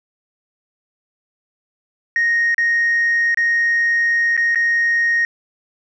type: tone with dropouts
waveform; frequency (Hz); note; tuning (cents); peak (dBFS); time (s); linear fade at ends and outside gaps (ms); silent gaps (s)
sine; 1864.7; A#6; 0; -12; 2.16-5.25; 1; 2.545-2.581 / 3.345-3.373 / 4.367-4.376 / 4.548-4.557
effects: tanh soft clip ceiling -11 dBFS